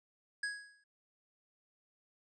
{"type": "tone with exponential decay", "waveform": "square", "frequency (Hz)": 1661.2, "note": "G#6", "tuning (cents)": 0, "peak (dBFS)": -33, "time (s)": [0.43, 0.84], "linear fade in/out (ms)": 5, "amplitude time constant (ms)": 89, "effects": ["resampled to 22050 Hz"]}